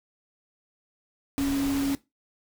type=tone in noise; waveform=sine; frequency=277.2 Hz; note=C#4; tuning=in tune; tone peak=-23 dBFS; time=1.38-1.95 s; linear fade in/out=0 ms; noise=pink; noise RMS=-35 dBFS; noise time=1.38-1.95 s; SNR=+9 dB; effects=noise-tail reverb RT60 0.2 s tail -17 dB re dry